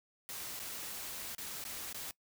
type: noise with dropouts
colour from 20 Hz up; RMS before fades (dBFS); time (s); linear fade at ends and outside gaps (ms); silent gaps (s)
white; -43; 0.29-2.11; 0; 0.593-0.599 / 1.349-1.382 / 1.639-1.651 / 1.927-1.945
effects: noise-tail reverb RT60 0.1 s tail -21 dB re dry